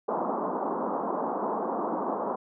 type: band-pass noise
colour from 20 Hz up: white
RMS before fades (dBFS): -30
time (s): 0.08-2.36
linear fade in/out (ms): 10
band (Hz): 190 to 1100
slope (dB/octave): 48
effects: none